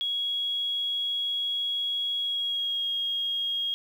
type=tone with pitch glide; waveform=sine; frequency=3322 to 3269 Hz; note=G#7 to G#7; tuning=0 to -28 cents; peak=-26 dBFS; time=0.01-3.74 s; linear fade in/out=0 ms; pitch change=-28 cents; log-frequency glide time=2.19-2.87 s; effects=9-bit